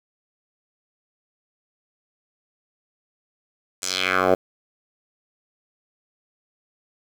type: tone with band-pass filter sweep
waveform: 10% pulse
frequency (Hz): 93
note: F#2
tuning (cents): +9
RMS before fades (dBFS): -21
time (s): 3.82-4.35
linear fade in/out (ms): 10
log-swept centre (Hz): 7900 to 550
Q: 2.3
effects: 7-bit